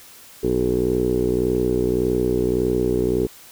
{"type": "tone with low-pass filter", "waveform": "10% pulse", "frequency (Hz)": 61.74, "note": "B1", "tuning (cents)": 0, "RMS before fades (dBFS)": -20, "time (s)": [0.43, 3.27], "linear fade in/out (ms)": 10, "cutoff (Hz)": 410, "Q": 7.5, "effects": ["white hiss -45 dBFS RMS until 3.51 s"]}